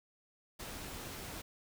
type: noise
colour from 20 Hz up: pink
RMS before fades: -45 dBFS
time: 0.59-1.42 s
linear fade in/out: 10 ms
effects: none